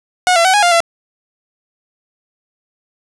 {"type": "tone with pitch steps", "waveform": "sawtooth", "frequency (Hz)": [728, 675, 754, 827, 700, 676], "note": ["F#5", "E5", "F#5", "G#5", "F5", "E5"], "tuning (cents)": [-28, 41, 32, -8, 4, 43], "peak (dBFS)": -5, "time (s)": [0.27, 0.804], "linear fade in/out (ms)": 0, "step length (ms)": 89, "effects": ["resampled to 24000 Hz", "7-bit"]}